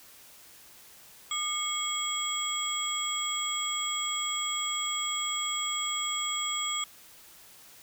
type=tone cluster; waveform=sine; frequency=1214 / 2185 / 3310 / 7730 Hz; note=D#6 / C#7 / G#7 / B8; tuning=-43 / -26 / -6 / -38 cents; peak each=-35 / -38 / -32 / -34 dBFS; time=1.31-6.84 s; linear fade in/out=2 ms; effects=white hiss -53 dBFS RMS until 7.82 s